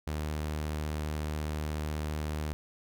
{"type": "tone", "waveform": "sawtooth", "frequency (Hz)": 76.2, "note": "D#2", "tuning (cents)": -36, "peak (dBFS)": -28, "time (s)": [0.07, 2.53], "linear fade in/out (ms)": 0, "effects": []}